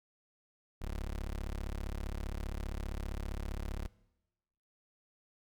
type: tone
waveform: 25% pulse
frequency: 35.17 Hz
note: C#1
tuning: 26 cents sharp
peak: -33 dBFS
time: 0.81-3.88 s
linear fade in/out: 10 ms
effects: noise-tail reverb RT60 1.0 s tail -21 dB re dry